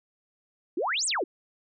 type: exponential two-way sweep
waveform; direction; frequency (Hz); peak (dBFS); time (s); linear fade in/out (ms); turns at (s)
sine; up then down; 298.3 to 9350 to 298.3; -25; 0.77-1.24; 5; 1.06
effects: none